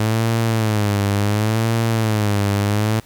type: tone with vibrato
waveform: sawtooth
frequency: 107.4 Hz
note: A2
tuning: 41 cents flat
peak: -12 dBFS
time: 0-3 s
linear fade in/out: 5 ms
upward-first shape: sine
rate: 0.7 Hz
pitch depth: 110 cents each way
effects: pink hiss -48 dBFS RMS until 3.05 s